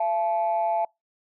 sine tone pair together, 678 / 865 Hz, E5 / A5, +49 / -30 cents, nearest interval major third, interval 421 cents, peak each -23 / -24 dBFS, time 0-0.85 s, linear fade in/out 5 ms, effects noise-tail reverb RT60 0.2 s tail -26 dB re dry + tanh soft clip ceiling -16 dBFS

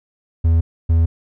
triangle tone pair in turn, 82.41 / 82.41 Hz, E2 / E2, 0 / 0 cents, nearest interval unison, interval 0 cents, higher neither, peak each -9 dBFS, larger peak neither, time 0.44-0.61 / 0.89-1.06 s, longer neither, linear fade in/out 10 ms, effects none

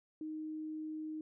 sine tone, 311.1 Hz, D#4, in tune, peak -39 dBFS, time 0.21-1.21 s, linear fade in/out 2 ms, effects none

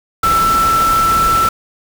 sine tone in noise, 1332 Hz, E6, 18 cents sharp, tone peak -10 dBFS, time 0.23-1.49 s, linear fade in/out 5 ms, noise pink, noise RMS -21 dBFS, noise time 0.23-1.49 s, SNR +8 dB, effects none

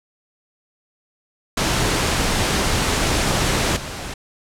pink noise with level steps, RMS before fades -19 / -30 dBFS, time 1.57-4.14 s, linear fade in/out 5 ms, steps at 3.76 s, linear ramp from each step 10 ms, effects low-pass 9000 Hz 12 dB/octave

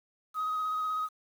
sine tone with vibrato, 1260 Hz, D#6, 21 cents sharp, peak -27 dBFS, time 0.34-1.09 s, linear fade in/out 50 ms, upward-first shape square, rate 16 Hz, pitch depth 12 cents each way, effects tanh soft clip ceiling -27 dBFS + 9-bit

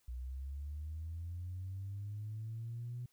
sine linear sweep, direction up, 60.2 to 123.47 Hz, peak -39 dBFS, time 0.08-3.06 s, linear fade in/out 5 ms, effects tanh soft clip ceiling -35 dBFS + white hiss -75 dBFS RMS until 3.12 s

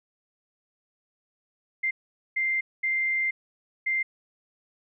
sine tone bursts at uneven times, 2093 Hz, C7, in tune, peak -23 dBFS, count 4, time 1.83-1.91 / 2.36-2.61 / 2.83-3.31 / 3.86-4.03 s, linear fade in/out 10 ms, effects none

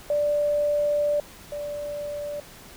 sine tone pair in turn, 587.3 / 584.8 Hz, D5 / D5, 0 / -7 cents, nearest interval unison, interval 7 cents, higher first, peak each -20 / -29 dBFS, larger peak first, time 0.1-1.2 / 1.52-2.4 s, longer first, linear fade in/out 2 ms, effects pink hiss -46 dBFS RMS until 2.76 s

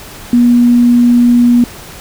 sine tone, 241 Hz, B3, 42 cents flat, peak -4 dBFS, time 0.33-1.64 s, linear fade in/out 2 ms, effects pink hiss -31 dBFS RMS until 2 s

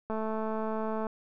click train, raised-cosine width 1 ms, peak -21 dBFS, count 213, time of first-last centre 0.1-1.068 s, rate 219 Hz, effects none

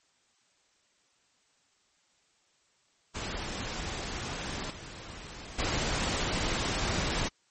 pink noise with level steps, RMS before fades -36 / -44 / -30 dBFS, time 3.14-7.29 s, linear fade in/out 20 ms, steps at 4.7 / 5.58 s, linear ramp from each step 10 ms, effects white hiss -69 dBFS RMS until 7.5 s + MP3 32 kbps

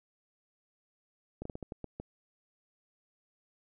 slowing click train, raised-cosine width 2 ms, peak -26 dBFS, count 8, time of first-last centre 1.42-2 s, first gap 34 ms, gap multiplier 1.29, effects none

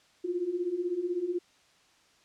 sine beating tone pair, 341.9 / 357.9 Hz, F4 / F4, -37 / +42 cents, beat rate 16 Hz, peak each -34 / -30 dBFS, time 0.24-1.39 s, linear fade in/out 10 ms, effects white hiss -63 dBFS RMS until 2.24 s + low-pass 6000 Hz 12 dB/octave

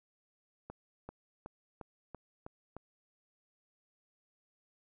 accelerating click train, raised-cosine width 1 ms, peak -30 dBFS, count 7, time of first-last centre 0.7-2.766 s, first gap 390 ms, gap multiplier 0.95, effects none

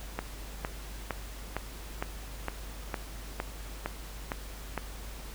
click train, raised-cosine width 0.5 ms, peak -16 dBFS, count 11, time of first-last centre 0.19-4.777 s, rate 2.18 Hz, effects added 50 Hz sine -41 dBFS peak until 5.34 s + pink hiss -47 dBFS RMS until 5.34 s

